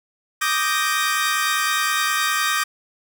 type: chord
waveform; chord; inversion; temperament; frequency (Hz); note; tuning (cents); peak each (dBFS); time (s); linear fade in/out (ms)
sawtooth; Eb major seventh; third; equal; 1174.7 / 1244.5 / 1568 / 1864.7; D6 / Eb6 / G6 / Bb6; 0 / 0 / 0 / 0; -21; 0.41-2.64; 10
effects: none